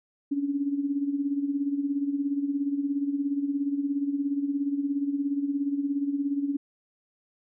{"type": "tone with tremolo", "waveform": "sine", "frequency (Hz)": 282.4, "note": "C#4", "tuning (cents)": 32, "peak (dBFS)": -22, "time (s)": [0.31, 6.57], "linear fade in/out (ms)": 10, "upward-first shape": "sine", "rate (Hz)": 17, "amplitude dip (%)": 65, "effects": []}